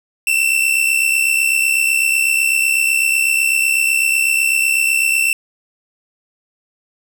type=tone pair together; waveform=45% pulse; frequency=2647 / 2715 Hz; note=E7 / F7; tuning=+7 / -50 cents; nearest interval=unison; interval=43 cents; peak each=-16 dBFS; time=0.27-5.33 s; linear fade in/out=2 ms; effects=none